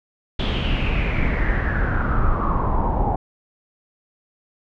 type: noise with low-pass filter sweep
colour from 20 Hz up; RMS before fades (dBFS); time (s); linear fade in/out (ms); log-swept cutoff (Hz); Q
brown; -20; 0.39-3.16; 5; 3400 to 790; 6.5
effects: none